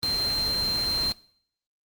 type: tone in noise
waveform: sine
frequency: 4152 Hz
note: C8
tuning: 14 cents flat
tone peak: -23 dBFS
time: 0.03-1.12 s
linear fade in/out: 0 ms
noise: pink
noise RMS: -34 dBFS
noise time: 0.03-1.12 s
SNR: +8 dB
effects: noise-tail reverb RT60 0.6 s tail -21 dB re dry + Opus 24 kbps